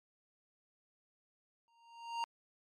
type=tone with exponential growth; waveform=square; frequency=930 Hz; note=A#5; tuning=4 cents flat; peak=-33 dBFS; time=1.68-2.24 s; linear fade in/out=0 ms; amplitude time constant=120 ms; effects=low-pass 5000 Hz 12 dB/octave + MP3 96 kbps